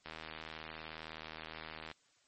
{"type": "click train", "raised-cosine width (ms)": 0.3, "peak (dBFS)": -28, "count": 148, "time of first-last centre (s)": [0.06, 1.914], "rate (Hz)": 79.3, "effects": ["white hiss -71 dBFS RMS until 2.27 s", "MP3 32 kbps"]}